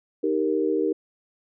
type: chord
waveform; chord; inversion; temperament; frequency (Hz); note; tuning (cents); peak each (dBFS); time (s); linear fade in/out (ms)
sine; Eb major; none; equal; 311.1 / 392 / 466.2; Eb4 / G4 / Bb4; 0 / 0 / 0; -25; 0.23-0.93; 10
effects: none